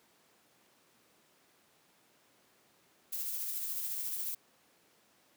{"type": "noise with tremolo", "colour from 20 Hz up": "violet", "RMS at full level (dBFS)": -36, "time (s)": [3.12, 4.35], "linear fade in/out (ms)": 10, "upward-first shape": "sine", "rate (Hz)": 14, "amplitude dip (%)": 30, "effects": ["pink hiss -67 dBFS RMS until 5.36 s", "high-pass 200 Hz 12 dB/octave"]}